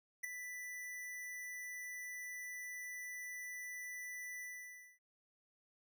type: tone with ADSR envelope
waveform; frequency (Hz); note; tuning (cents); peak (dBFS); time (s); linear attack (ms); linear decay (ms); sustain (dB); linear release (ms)
square; 1981; B6; +5; -36; 0.23-4.99; 14; 6; -9; 580
effects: none